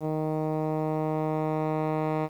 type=tone with low-pass filter sweep; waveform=10% pulse; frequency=155.56 Hz; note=D#3; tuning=in tune; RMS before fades=-28 dBFS; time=0-2.29 s; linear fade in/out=50 ms; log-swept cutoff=650 to 1500 Hz; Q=0.76; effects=9-bit